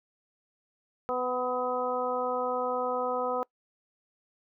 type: harmonic tone with a mistuned harmonic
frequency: 250.2 Hz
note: B3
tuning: 23 cents sharp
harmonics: 1 / 2 / 3 / 4 / 5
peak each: -40 / -30 / -34 / -36 / -34 dBFS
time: 1.09-3.43 s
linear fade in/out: 0 ms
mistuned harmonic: 5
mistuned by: +18 cents
effects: noise-tail reverb RT60 0.1 s tail -24 dB re dry